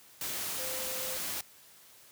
sine tone in noise, 518 Hz, C5, 17 cents flat, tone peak -42 dBFS, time 0.59-1.17 s, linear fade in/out 2 ms, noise white, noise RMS -36 dBFS, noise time 0.21-1.41 s, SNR -9 dB, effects white hiss -57 dBFS RMS until 2.11 s + high-pass 60 Hz 12 dB/octave

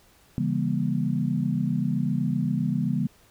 sine chord, C# diminished seventh, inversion none, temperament just, 138.59 / 166.31 / 199.57 / 239.5 Hz, C#3 / E3 / G3 / Bb3, 0 / +16 / +31 / +47 cents, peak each -28 dBFS, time 0.38-3.07 s, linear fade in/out 0 ms, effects pink hiss -58 dBFS RMS until 3.3 s

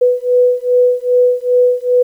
sine beating tone pair, 493.9 / 496.4 Hz, B4 / B4, 0 / +9 cents, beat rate 2.5 Hz, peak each -12 dBFS, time 0.01-2.03 s, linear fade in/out 10 ms, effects 8-bit

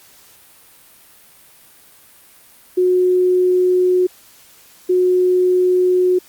sine tone pair in turn, 364.5 / 364.5 Hz, F#4 / F#4, -26 / -26 cents, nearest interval unison, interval 0 cents, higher neither, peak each -11 dBFS, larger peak neither, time 2.77-4.07 / 4.89-6.19 s, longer neither, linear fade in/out 10 ms, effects white hiss -47 dBFS RMS until 6.28 s + Opus 48 kbps

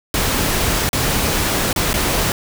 pink noise with dropouts, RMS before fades -18 dBFS, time 0.14-2.32 s, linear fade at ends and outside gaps 1 ms, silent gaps 0.891-0.93 / 1.729-1.761 / 1.931-1.94 s, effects none

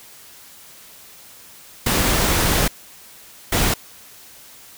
pink noise bursts at uneven times, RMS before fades -18 dBFS, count 2, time 1.86-2.68 / 3.52-3.74 s, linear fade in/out 5 ms, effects white hiss -44 dBFS RMS until 4.77 s

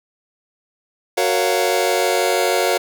sawtooth chord, Gb major seventh, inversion none, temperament just, 370 / 462.5 / 555 / 693.7 Hz, Gb4 / Bb4 / Db5 / F5, 0 / -14 / +2 / -12 cents, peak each -17 dBFS, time 1.17-2.78 s, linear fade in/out 10 ms, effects none

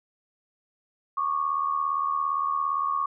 sine tone pair together, 1108.7 / 1186.2 Hz, C#6 / D6, 0 / +17 cents, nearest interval minor second, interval 117 cents, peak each -25 / -29 dBFS, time 1.17-3.06 s, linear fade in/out 5 ms, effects none

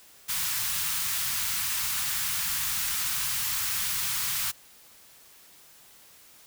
white band-stop noise, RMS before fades -29 dBFS, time 0.28-4.52 s, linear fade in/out 20 ms, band 170 to 1000 Hz, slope 24 dB/octave, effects white hiss -54 dBFS RMS until 6.46 s

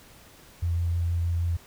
sine tone with vibrato, 85.4 Hz, F2, 38 cents flat, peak -23 dBFS, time 0.62-1.57 s, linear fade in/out 10 ms, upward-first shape triangle, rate 6.3 Hz, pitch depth 17 cents each way, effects pink hiss -52 dBFS RMS until 1.66 s

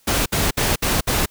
pink noise bursts, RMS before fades -19 dBFS, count 5, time 0.07-1.26 s, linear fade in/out 10 ms, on 190 ms, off 60 ms, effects white hiss -57 dBFS RMS until 1.3 s

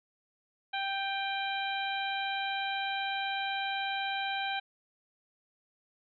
harmonic tone with a mistuned harmonic, 784 Hz, G5, in tune, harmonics 1 / 2 / 3 / 4 / 5, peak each -34 / -37 / -39 / -40 / -41 dBFS, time 0.73-4.6 s, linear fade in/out 10 ms, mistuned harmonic 3, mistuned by +26 cents, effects none

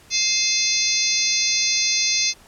harmonic tone with a mistuned harmonic, 698.5 Hz, F5, in tune, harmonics 3 / 4 / 5 / 6 / 7 / 8 / 9, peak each -30 / -26 / -29 / -25 / -24 / -26 / -23 dBFS, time 0.1-2.34 s, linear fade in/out 50 ms, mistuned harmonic 4, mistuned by -130 cents, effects pink hiss -50 dBFS RMS until 2.47 s + low-pass 12000 Hz 12 dB/octave

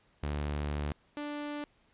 sawtooth tone pair in turn, 73.42 / 293.7 Hz, D2 / D4, 0 / 0 cents, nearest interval 2 octaves, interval 2400 cents, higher second, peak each -28 / -32 dBFS, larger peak first, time 0.23-0.92 / 1.17-1.64 s, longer first, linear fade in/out 0 ms, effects pink hiss -68 dBFS RMS until 1.93 s + resampled to 8000 Hz

